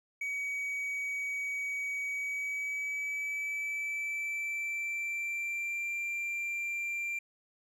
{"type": "tone with pitch glide", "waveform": "triangle", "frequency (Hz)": [2264, 2368], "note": ["C#7", "D7"], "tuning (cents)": [36, 14], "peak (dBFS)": -31, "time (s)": [0.21, 7.19], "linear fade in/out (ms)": 5, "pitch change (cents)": 78, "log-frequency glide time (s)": [2.07, 5.94], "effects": []}